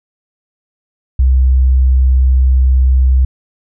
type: tone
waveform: sine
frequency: 64.6 Hz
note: C2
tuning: 21 cents flat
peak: -6 dBFS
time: 1.19-3.25 s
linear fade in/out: 5 ms
effects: none